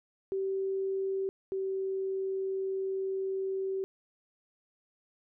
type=tone pair in turn; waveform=sine; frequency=386.1 / 384.1 Hz; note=G4 / G4; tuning=-26 / -35 cents; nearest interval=unison; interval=9 cents; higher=first; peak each=-29 / -30 dBFS; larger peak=first; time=0.32-1.29 / 1.52-3.84 s; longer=second; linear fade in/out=0 ms; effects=none